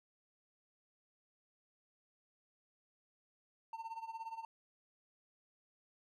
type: tone with tremolo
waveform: triangle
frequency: 904 Hz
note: A5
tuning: 47 cents sharp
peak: -38 dBFS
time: 3.73-4.45 s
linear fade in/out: 2 ms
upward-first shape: sine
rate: 17 Hz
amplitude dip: 80%
effects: none